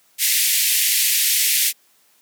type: band-pass noise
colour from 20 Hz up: white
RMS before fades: -18 dBFS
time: 0.18-1.73 s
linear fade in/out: 50 ms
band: 1900 to 16000 Hz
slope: 48 dB/octave
effects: white hiss -58 dBFS RMS until 2.21 s + high-pass 150 Hz 12 dB/octave